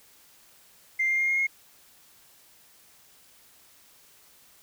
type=tone with pitch steps; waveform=sine; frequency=2095 / 2110 / 2124 / 2139 / 2154 Hz; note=C7 / C7 / C7 / C7 / C7; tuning=+2 / +14 / +25 / +38 / +50 cents; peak=-21 dBFS; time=0.99-1.47 s; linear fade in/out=10 ms; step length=96 ms; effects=tanh soft clip ceiling -18 dBFS + white hiss -57 dBFS RMS until 4.62 s